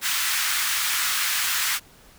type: high-pass noise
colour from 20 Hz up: pink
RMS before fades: -24 dBFS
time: 0.01-1.8 s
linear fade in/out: 50 ms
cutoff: 1300 Hz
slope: 24 dB/octave
effects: pink hiss -52 dBFS RMS until 2.18 s